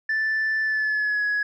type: tone with pitch glide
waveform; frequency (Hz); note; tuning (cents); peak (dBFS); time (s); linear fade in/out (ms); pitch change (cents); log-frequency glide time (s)
sine; 1760 to 1677.6; A6 to G#6; 0 to +17; -19; 0.09-1.43; 5; -83; 0.62-1.24
effects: tanh soft clip ceiling -19 dBFS